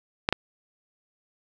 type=clicks; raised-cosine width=0.3 ms; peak=-5 dBFS; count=2; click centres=0.289 / 0.326 s; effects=none